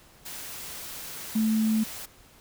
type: tone in noise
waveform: sine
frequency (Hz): 219.6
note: A3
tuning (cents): -3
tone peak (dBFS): -21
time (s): 1.35-1.84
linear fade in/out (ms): 10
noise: white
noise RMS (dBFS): -39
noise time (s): 0.25-2.06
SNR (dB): +15
effects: pink hiss -55 dBFS RMS until 2.4 s